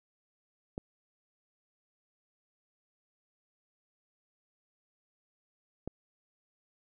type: clicks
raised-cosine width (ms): 2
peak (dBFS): -23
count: 2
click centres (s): 0.779 / 5.876
effects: none